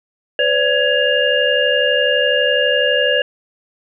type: tone cluster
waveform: sine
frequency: 503 / 575 / 1669 / 2816 Hz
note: B4 / D5 / G#6 / F7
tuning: +32 / -37 / +8 / +14 cents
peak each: -18 dBFS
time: 0.39-3.22 s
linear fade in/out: 2 ms
effects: none